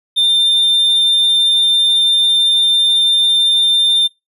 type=tone; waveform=triangle; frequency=3597 Hz; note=A7; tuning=37 cents sharp; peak=-8 dBFS; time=0.16-4.08 s; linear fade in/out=20 ms; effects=noise-tail reverb RT60 0.2 s tail -21 dB re dry + resampled to 32000 Hz